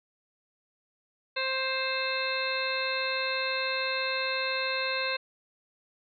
harmonic tone with a mistuned harmonic, 526 Hz, C5, 9 cents sharp, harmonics 1 / 2 / 3 / 4 / 5 / 7 / 8, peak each -34 / -36 / -35 / -36 / -34 / -38 / -35 dBFS, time 1.36-5.17 s, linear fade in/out 10 ms, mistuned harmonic 8, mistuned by -23 cents, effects none

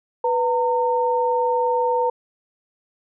sine tone pair together, 493.9 / 914.2 Hz, B4 / A#5, 0 / -34 cents, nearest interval major seventh, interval 1066 cents, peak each -20 dBFS, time 0.24-2.1 s, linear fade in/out 5 ms, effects none

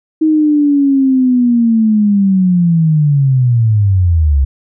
sine linear sweep, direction down, 316.6 to 65.41 Hz, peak -7 dBFS, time 0.21-4.45 s, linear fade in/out 10 ms, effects none

